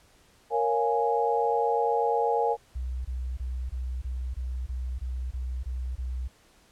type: chord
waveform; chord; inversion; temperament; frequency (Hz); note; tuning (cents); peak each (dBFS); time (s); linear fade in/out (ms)
sine; Bb minor seventh; none; equal; 466.2 / 554.4 / 698.5 / 830.6; Bb4 / Db5 / F5 / Ab5; 0 / 0 / 0 / 0; -26 / -32 / -31 / -26; 0.5-2.57; 50
type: tone bursts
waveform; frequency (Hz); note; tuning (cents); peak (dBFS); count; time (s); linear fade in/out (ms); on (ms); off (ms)
sine; 63; B1; +35; -29; 11; 2.75-6.28; 10; 300; 23
effects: pink hiss -60 dBFS RMS until 6.71 s + low-pass 11000 Hz 12 dB/octave